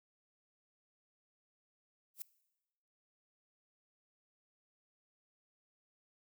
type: noise with exponential growth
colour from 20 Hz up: violet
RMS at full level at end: -38 dBFS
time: 2.14-2.22 s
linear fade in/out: 1 ms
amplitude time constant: 16 ms
effects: noise-tail reverb RT60 1.0 s tail -20 dB re dry